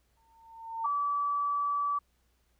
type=tone with exponential growth; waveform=sine; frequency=907 Hz; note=A#5; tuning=48 cents flat; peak=-29 dBFS; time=0.17-0.86 s; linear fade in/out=2 ms; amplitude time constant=150 ms
type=tone; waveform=sine; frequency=1152 Hz; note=D6; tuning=34 cents flat; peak=-27 dBFS; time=0.84-1.99 s; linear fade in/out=10 ms
effects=added 60 Hz sine -70 dBFS peak until 2.59 s + pink hiss -74 dBFS RMS until 2.59 s